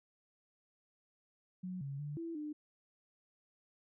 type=tone with pitch steps; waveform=sine; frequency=183.3 / 138.8 / 146.6 / 332.6 / 300.5 Hz; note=F#3 / C#3 / D3 / E4 / D4; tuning=-16 / +3 / -3 / +16 / +40 cents; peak=-39 dBFS; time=1.63-2.53 s; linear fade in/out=10 ms; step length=180 ms; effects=none